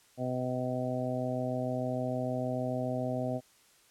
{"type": "harmonic tone", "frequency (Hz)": 126.6, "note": "B2", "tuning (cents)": 43, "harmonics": [1, 2, 3, 4, 5, 6], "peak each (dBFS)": [-36, -35, -44, -39, -35, -42], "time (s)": [0.17, 3.41], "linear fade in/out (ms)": 50, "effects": ["white hiss -63 dBFS RMS until 3.9 s", "low-pass 11000 Hz 12 dB/octave"]}